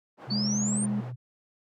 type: band-pass noise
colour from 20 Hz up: white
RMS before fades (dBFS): -45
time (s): 0.17-1.13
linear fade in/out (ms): 50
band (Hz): 250 to 710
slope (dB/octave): 12
type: tone with pitch glide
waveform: sine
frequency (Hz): 129.1 to 123.41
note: C3 to B2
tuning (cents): -23 to -1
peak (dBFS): -34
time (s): 0.27-1.16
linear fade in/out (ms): 20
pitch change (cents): -78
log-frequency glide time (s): 0.71-0.98
type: exponential sweep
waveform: sine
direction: up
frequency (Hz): 4378 to 9140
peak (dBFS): -29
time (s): 0.3-0.86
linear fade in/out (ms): 10
type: tone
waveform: sine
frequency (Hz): 207.7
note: G#3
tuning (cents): 0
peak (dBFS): -26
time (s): 0.31-1.01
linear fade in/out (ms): 10
effects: none